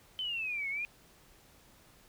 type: exponential two-way sweep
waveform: sine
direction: down then up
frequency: 3087 to 2161 to 2479 Hz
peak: -33 dBFS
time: 0.19-0.85 s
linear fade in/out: 0 ms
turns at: 0.69 s
effects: pink hiss -61 dBFS RMS until 2.08 s